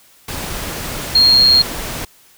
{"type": "tone in noise", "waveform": "sine", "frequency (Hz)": 4243, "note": "C8", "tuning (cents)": 23, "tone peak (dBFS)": -7, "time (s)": [1.15, 1.62], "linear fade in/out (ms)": 5, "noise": "pink", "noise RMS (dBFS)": -25, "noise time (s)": [0.28, 2.05], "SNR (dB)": 15, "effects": ["white hiss -49 dBFS RMS until 2.37 s"]}